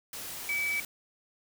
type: tone in noise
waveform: sine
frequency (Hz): 2295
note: D7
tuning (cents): -40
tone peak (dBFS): -28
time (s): 0.49-0.8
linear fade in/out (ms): 2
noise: white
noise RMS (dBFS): -40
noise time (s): 0.13-0.85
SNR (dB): +9
effects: none